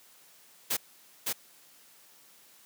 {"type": "noise with echo", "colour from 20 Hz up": "white", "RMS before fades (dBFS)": -29, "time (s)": [0.7, 0.77], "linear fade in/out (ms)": 10, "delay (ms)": 560, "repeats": 1, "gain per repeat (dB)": -2, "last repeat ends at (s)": 1.33, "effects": ["white hiss -58 dBFS RMS until 2.65 s", "high-pass 150 Hz 12 dB/octave"]}